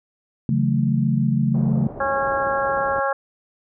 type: chord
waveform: sine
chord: F# minor seventh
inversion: second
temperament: equal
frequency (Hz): 138.59 / 164.81 / 185 / 220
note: C#3 / E3 / F#3 / A3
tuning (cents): 0 / 0 / 0 / 0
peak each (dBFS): -20 / -25 / -25 / -21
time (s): 0.49-1.87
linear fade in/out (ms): 2
type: low-pass noise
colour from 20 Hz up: white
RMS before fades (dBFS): -35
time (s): 1.54-3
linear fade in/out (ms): 5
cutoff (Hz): 700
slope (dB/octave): 24
type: harmonic tone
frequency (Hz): 273.9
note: C#4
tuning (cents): -21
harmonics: 2 / 3 / 4 / 5 / 6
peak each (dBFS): -23 / -25 / -26 / -27 / -28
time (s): 2-3.13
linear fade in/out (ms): 5
effects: none